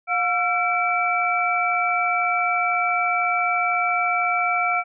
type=tone cluster; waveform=sine; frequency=715 / 1353 / 2311 Hz; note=F5 / E6 / D7; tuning=+41 / +45 / -28 cents; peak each=-23 dBFS; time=0.07-4.84 s; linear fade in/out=50 ms; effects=none